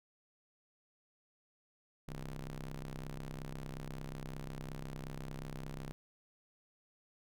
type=ring-modulated tone; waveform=sawtooth; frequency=65.41 Hz; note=C2; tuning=in tune; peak=-35 dBFS; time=2.08-5.92 s; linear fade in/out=0 ms; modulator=83.9 Hz; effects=none